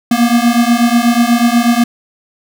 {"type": "beating tone pair", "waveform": "square", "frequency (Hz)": [233.3, 241.5], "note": ["A#3", "B3"], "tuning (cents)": [2, -39], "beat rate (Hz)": 8.2, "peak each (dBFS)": -12, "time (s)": [0.11, 1.84], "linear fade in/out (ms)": 5, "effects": []}